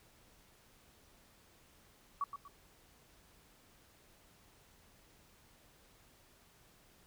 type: tone with echo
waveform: sine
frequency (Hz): 1134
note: C#6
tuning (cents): +39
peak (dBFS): -32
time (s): 2.21-2.24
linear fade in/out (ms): 2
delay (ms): 120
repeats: 2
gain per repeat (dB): -9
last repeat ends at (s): 2.48
effects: pink hiss -65 dBFS RMS until 7.06 s

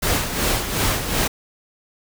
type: noise with tremolo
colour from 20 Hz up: pink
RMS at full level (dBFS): -19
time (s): 0.02-1.28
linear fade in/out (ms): 10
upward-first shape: sine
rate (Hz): 2.7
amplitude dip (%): 60
effects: none

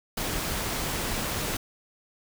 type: noise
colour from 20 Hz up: pink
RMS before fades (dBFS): -30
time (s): 0.17-1.57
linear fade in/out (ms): 5
effects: none

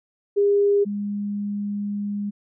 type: tone pair in turn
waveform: sine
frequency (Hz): 404.9 / 204.3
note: G#4 / G#3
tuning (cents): -44 / -28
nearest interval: octave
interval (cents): 1184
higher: first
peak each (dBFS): -15 / -24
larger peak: first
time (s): 0.36-0.85 / 0.85-2.31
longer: second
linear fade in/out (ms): 20
effects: none

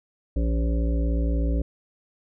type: harmonic tone with a mistuned harmonic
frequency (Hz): 56.6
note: A1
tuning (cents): +50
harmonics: 1 / 3 / 5 / 7 / 9 / 10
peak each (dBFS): -21 / -32 / -31 / -39 / -38 / -39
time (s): 0.36-1.62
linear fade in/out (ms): 5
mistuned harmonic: 1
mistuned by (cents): +71
effects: none

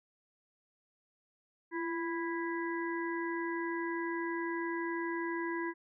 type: harmonic tone with a mistuned harmonic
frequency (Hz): 329.6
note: E4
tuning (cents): 0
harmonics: 1 / 3 / 5 / 6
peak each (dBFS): -35 / -40 / -42 / -43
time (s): 1.71-5.74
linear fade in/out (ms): 50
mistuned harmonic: 1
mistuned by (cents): +46
effects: none

